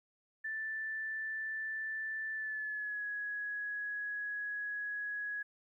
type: tone with pitch glide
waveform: sine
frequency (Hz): 1763 to 1672.7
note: A6 to G#6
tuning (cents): +3 to +12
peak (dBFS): -36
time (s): 0.44-5.43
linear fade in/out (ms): 10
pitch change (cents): -91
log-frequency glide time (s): 2.33-3.05
effects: 13-bit